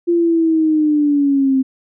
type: linear sweep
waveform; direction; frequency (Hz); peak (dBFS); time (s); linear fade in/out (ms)
sine; down; 346.4 to 261.6; -11; 0.07-1.63; 20
effects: none